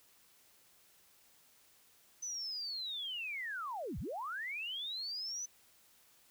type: linear two-way sweep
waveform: sine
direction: down then up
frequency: 6100 to 42.75 to 6100 Hz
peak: -38 dBFS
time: 2.22-5.46 s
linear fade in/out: 10 ms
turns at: 3.99 s
effects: white hiss -66 dBFS RMS until 6.3 s